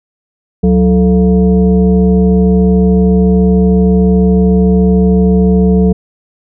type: tone with frequency modulation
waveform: sine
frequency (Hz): 184.3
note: F#3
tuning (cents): -7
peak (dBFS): -5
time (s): 0.63-5.93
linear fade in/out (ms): 10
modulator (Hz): 255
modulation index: 0.9
effects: none